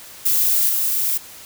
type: noise with level steps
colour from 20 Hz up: violet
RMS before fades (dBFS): -17 / -20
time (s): 0.25-1.18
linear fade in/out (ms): 10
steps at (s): 0.69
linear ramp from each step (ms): 2
effects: white hiss -40 dBFS RMS until 1.45 s